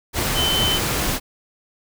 sine tone in noise, 3058 Hz, G7, 44 cents flat, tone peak -19 dBFS, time 0.34-0.8 s, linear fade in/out 50 ms, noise pink, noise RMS -22 dBFS, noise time 0.13-1.2 s, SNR 0 dB, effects none

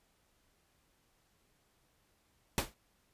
pink noise with exponential decay, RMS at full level -28 dBFS, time 2.58-2.74 s, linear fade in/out 0 ms, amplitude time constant 33 ms, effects pink hiss -73 dBFS RMS until 3.13 s + resampled to 32000 Hz

